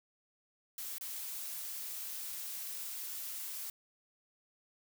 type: noise with dropouts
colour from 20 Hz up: blue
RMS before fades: -42 dBFS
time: 0.78-3.7 s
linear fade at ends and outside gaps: 2 ms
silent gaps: 0.983-1.01 s
effects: none